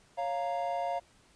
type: chord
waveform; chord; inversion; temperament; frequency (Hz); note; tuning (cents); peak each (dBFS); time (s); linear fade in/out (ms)
triangle; Bb minor; first; equal; 554.4 / 698.5 / 932.3; Db5 / F5 / Bb5; 0 / 0 / 0; -35 / -30 / -36; 0.17-1; 20
effects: pink hiss -63 dBFS RMS until 1.35 s + resampled to 22050 Hz